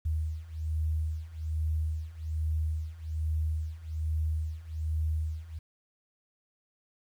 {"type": "beating tone pair", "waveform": "sine", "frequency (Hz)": [77.78, 78.98], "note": ["D#2", "D#2"], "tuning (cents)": [0, 26], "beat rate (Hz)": 1.2, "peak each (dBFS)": [-33, -31], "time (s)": [0.05, 5.59], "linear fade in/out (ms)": 10, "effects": ["10-bit"]}